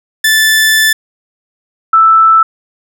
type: tone pair in turn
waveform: sawtooth / sine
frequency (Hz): 1755 / 1320.5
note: A6 / E6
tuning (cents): -5 / +3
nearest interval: perfect fourth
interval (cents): 492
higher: first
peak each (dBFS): -3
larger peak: neither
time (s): 0.24-0.93 / 1.93-2.43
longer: first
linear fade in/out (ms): 5
effects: none